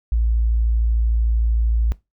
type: tone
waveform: sine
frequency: 56.6 Hz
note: A1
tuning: 50 cents sharp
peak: -15 dBFS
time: 0.12-1.92 s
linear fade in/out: 0 ms
effects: noise-tail reverb RT60 0.2 s tail -19 dB re dry